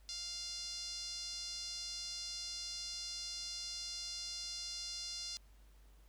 5% pulse tone with band-pass filter, 698.5 Hz, F5, in tune, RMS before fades -44 dBFS, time 0.09-5.37 s, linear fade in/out 0 ms, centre 4900 Hz, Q 3.3, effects added 50 Hz sine -59 dBFS peak until 6.08 s + pink hiss -71 dBFS RMS until 6.08 s

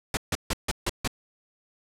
pink noise bursts, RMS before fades -26 dBFS, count 6, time 0.14-1.076 s, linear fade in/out 2 ms, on 31 ms, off 150 ms, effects low-pass 10000 Hz 12 dB/octave

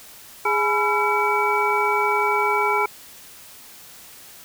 sine tone cluster, 415 / 846 / 993 / 1356 / 2282 Hz, G#4 / G#5 / B5 / E6 / C#7, -1 / +32 / +9 / +49 / +50 cents, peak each -24 dBFS, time 0.45-2.86 s, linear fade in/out 5 ms, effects white hiss -44 dBFS RMS until 4.44 s

